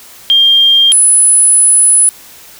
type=tone pair in turn; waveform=sine; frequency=3200 / 10072 Hz; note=G7 / D#9; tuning=+35 / +20 cents; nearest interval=octave + minor sixth; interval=1985 cents; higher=second; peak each=-4 dBFS; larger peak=neither; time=0.3-0.92 / 0.92-2.09 s; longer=second; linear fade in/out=0 ms; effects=white hiss -36 dBFS RMS until 2.59 s